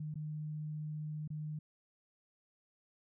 sine tone with dropouts, 152.5 Hz, D#3, 34 cents flat, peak -38 dBFS, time 0-1.59 s, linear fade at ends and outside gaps 5 ms, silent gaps 0.142-0.155 / 1.277-1.302 s, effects none

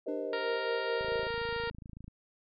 sine chord, C minor seventh, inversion second, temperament just, 392.4 / 470.9 / 523.3 / 627.9 Hz, G4 / Bb4 / C5 / Eb5, +2 / +18 / 0 / +16 cents, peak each -40 / -38 / -39 / -40 dBFS, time 0.06-1.28 s, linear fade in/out 10 ms
triangle tone with exponential decay, 298.1 Hz, D4, 26 cents sharp, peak -33 dBFS, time 0.08-0.96 s, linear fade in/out 5 ms, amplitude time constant 190 ms
harmonic tone, 466.2 Hz, A#4, in tune, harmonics 1 / 2 / 3 / 4 / 5 / 6 / 7 / 8 / 9 / 10, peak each -35 / -40 / -40 / -41 / -49 / -46 / -50 / -49 / -52 / -50 dBFS, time 0.33-1.7 s, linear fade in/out 2 ms
click train, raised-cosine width 5 ms, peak -34 dBFS, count 30, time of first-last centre 1.01-2.08 s, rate 27.1 Hz
effects none

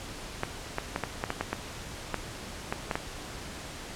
clicks, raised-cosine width 0.5 ms, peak -13 dBFS, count 12, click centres 0.434 / 0.784 / 0.961 / 1.037 / 1.239 / 1.304 / 1.41 / 1.53 / 2.143 / 2.725 / 2.912 / 2.955 s, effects pink hiss -41 dBFS RMS until 3.95 s + low-pass 9000 Hz 12 dB/octave

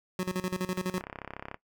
25% pulse tone with tremolo, 183.8 Hz, F#3, 11 cents flat, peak -24 dBFS, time 0.19-1.01 s, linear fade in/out 2 ms, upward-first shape square, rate 12 Hz, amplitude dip 80%
click train, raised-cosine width 0.5 ms, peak -23 dBFS, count 20, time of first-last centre 0.98-1.544 s, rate 33.7 Hz
effects noise-tail reverb RT60 0.1 s tail -17 dB re dry

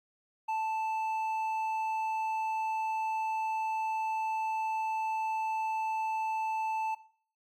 sine tone with hard clipping, 880 Hz, A5, in tune, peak -31 dBFS, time 0.48-6.95 s, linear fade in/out 10 ms, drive 5 dB, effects noise-tail reverb RT60 0.5 s tail -17 dB re dry + AAC 64 kbps

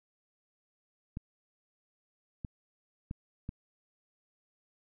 clicks, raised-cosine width 5 ms, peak -25 dBFS, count 4, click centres 1.171 / 2.448 / 3.111 / 3.491 s, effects none

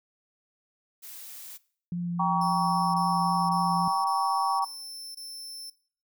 blue noise, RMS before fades -43 dBFS, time 1.02-1.58 s, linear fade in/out 20 ms
sine tone with vibrato, 174 Hz, F3, 6 cents flat, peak -28 dBFS, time 1.92-3.88 s, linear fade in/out 2 ms, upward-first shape triangle, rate 3.7 Hz, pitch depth 13 cents each way
sine chord, G diminished, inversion none, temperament just, 784 / 940.8 / 1128.9 Hz, G5 / Bb5 / Db6, 0 / +16 / +31 cents, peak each -28 / -28 / -27 dBFS, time 2.19-4.65 s, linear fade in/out 10 ms
sawtooth tone bursts, 5330 Hz, E8, 18 cents sharp, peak -36 dBFS, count 6, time 2.41-5.7 s, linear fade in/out 5 ms, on 530 ms, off 22 ms
effects noise-tail reverb RT60 0.5 s tail -20 dB re dry

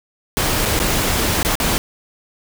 pink noise with dropouts, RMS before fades -18 dBFS, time 0.37-1.78 s, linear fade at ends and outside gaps 0 ms, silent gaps 0.653-0.657 / 0.791-0.8 / 1.429-1.449 / 1.554-1.601 s, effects none

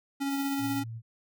square tone with tremolo, 277.2 Hz, C#4, in tune, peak -28 dBFS, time 0.2-0.84 s, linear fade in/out 20 ms, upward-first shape sine, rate 16 Hz, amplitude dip 25%
violet noise, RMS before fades -44 dBFS, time 0.3-0.8 s, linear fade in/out 5 ms
sine tone, 113.7 Hz, A#2, 43 cents flat, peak -36 dBFS, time 0.58-1.02 s, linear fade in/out 50 ms
effects none

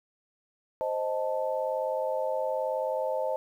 sine chord, A diminished, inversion first, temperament equal, 523.3 / 622.3 / 880 Hz, C5 / Eb5 / A5, 0 / 0 / 0 cents, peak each -30 / -31 / -34 dBFS, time 0.81-3.36 s, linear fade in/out 0 ms, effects 10-bit

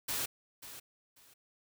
white noise with echo, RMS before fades -35 dBFS, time 0.08-0.26 s, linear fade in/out 10 ms, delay 540 ms, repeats 2, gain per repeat -13 dB, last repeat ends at 1.34 s, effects none

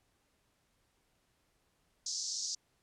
pink band-pass noise, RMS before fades -38 dBFS, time 2.06-2.55 s, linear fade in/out 5 ms, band 4700 to 6800 Hz, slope 48 dB/octave, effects pink hiss -75 dBFS RMS until 2.82 s + low-pass 12000 Hz 12 dB/octave

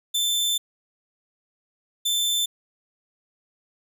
sawtooth tone pair in turn, 3542 / 3542 Hz, A7 / A7, +11 / +11 cents, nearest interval unison, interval 0 cents, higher neither, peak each -18 dBFS, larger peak neither, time 0.14-0.58 / 2.05-2.46 s, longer first, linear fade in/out 10 ms, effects none

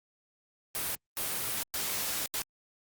white noise bursts at uneven times, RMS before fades -33 dBFS, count 4, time 0.75-0.95 / 1.17-1.63 / 1.74-2.26 / 2.34-2.42 s, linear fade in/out 0 ms, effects Opus 32 kbps

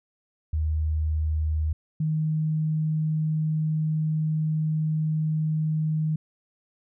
sine tone pair in turn, 77.8 / 155.88 Hz, D#2 / D#3, 0 / +4 cents, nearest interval octave, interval 1204 cents, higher second, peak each -22 dBFS, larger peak neither, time 0.53-1.73 / 2-6.16 s, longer second, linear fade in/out 5 ms, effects none

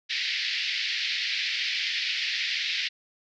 pink band-pass noise, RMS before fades -29 dBFS, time 0.09-2.89 s, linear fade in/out 20 ms, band 1900 to 5000 Hz, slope 48 dB/octave, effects none

